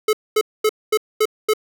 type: tone bursts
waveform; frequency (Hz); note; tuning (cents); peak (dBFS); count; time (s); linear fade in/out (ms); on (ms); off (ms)
square; 430.4; A4; -38; -14; 6; 0.08-1.536; 5; 51; 230
effects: none